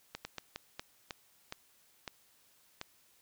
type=slowing click train; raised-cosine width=0.2 ms; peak=-22 dBFS; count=9; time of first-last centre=0.15-2.814 s; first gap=100 ms; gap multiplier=1.33; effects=white hiss -67 dBFS RMS until 3.21 s